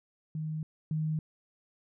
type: tone pair in turn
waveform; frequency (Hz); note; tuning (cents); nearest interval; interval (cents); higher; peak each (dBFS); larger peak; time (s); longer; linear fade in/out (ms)
sine; 156 / 156; D#3 / D#3; +5 / +5; unison; 0; neither; -32 / -28; second; 0.35-0.63 / 0.91-1.19; neither; 2
effects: none